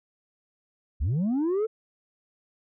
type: linear sweep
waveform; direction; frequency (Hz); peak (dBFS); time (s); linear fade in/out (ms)
sine; up; 55 to 454.2; -20; 1-1.67; 20
effects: tanh soft clip ceiling -22 dBFS